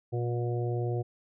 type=harmonic tone; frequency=120 Hz; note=B2; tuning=49 cents flat; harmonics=1 / 3 / 4 / 5 / 6; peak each=-29 / -34 / -38 / -44 / -41 dBFS; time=0.12-1.03 s; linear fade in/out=20 ms; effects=none